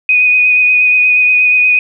sine tone with vibrato, 2489 Hz, D#7, in tune, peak -6 dBFS, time 0.09-1.79 s, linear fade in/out 2 ms, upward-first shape sine, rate 8.4 Hz, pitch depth 17 cents each way, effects none

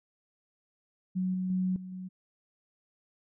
sine tone with level steps, 185 Hz, F#3, in tune, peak -27 / -29 / -26 / -39 / -37 dBFS, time 1.15-2.09 s, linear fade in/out 20 ms, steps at 1.34 / 1.5 / 1.76 / 1.92 s, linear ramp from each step 2 ms, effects none

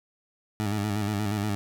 20% pulse tone with vibrato, 103.83 Hz, G#2, in tune, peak -21 dBFS, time 0.6-1.55 s, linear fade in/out 0 ms, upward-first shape square, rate 8.4 Hz, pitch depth 53 cents each way, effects none

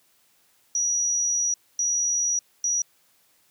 sine tone bursts at uneven times, 5810 Hz, F#8, 32 cents flat, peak -21 dBFS, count 3, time 0.75-1.54 / 1.79-2.39 / 2.64-2.82 s, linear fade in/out 2 ms, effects white hiss -63 dBFS RMS until 3.5 s + high-pass 80 Hz 12 dB/octave

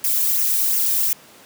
violet noise with flanger, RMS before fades -19 dBFS, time 0.04-1.13 s, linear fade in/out 2 ms, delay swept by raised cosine 0.23 to 1.53 ms, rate 2.8 Hz, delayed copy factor -0.55, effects pink hiss -46 dBFS RMS until 1.45 s + high-pass 200 Hz 12 dB/octave

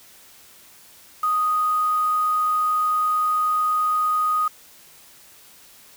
sine tone with quantisation, 1244.5 Hz, D#6, in tune, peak -18 dBFS, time 1.23-4.48 s, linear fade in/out 5 ms, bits 6, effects white hiss -49 dBFS RMS until 5.96 s

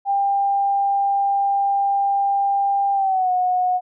sine tone with pitch glide, 796 to 729.9 Hz, G5 to F#5, +26 to -24 cents, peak -16 dBFS, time 0.05-3.81 s, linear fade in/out 50 ms, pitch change -150 cents, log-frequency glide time 2.93-3.31 s, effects none

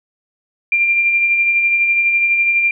sine tone with tremolo, 2382 Hz, D7, 24 cents sharp, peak -10 dBFS, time 0.72-2.71 s, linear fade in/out 2 ms, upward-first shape sine, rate 12 Hz, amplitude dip 35%, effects none

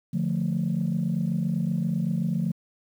sine chord, D minor, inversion none, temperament equal, 146.83 / 174.61 / 220 Hz, D3 / F3 / A3, 0 / 0 / 0 cents, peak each -28 / -25 / -28 dBFS, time 0.13-2.52 s, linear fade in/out 10 ms, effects tanh soft clip ceiling -17 dBFS + 9-bit

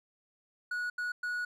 triangle tone bursts at uneven times, 1461 Hz, F#6, 22 cents flat, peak -30 dBFS, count 3, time 0.71-0.9 / 0.98-1.12 / 1.23-1.45 s, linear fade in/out 5 ms, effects none

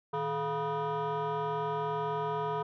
sine tone with frequency modulation, 698.5 Hz, F5, in tune, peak -27 dBFS, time 0.13-2.63 s, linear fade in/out 10 ms, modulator 271 Hz, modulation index 1.8, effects tanh soft clip ceiling -29 dBFS

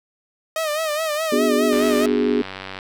sawtooth tone with vibrato, 620 Hz, D#5, 6 cents flat, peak -17 dBFS, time 0.56-2.06 s, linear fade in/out 2 ms, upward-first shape sine, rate 4.8 Hz, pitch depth 82 cents each way
sine chord, G# half-diminished seventh, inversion first, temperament equal with one note detuned, 246.9 / 297.2 / 370 / 415.3 Hz, B3 / D4 / F#4 / G#4, 0 / +21 / 0 / 0 cents, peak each -20 / -24 / -25 / -20 dBFS, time 1.32-2.42 s, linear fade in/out 5 ms
click train, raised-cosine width 0.3 ms, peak -15 dBFS, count 102, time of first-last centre 1.73-2.789 s, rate 95.4 Hz
effects none

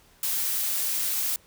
blue noise, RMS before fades -27 dBFS, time 0.23-1.36 s, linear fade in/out 2 ms, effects pink hiss -58 dBFS RMS until 1.46 s

